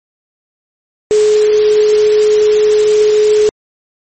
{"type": "tone in noise", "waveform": "sine", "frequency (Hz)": 424.4, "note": "G#4", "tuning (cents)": 38, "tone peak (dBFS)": -6, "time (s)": [1.11, 3.49], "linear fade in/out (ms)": 0, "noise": "white", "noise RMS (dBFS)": -23, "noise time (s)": [1.11, 3.49], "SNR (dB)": 14, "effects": ["MP3 32 kbps"]}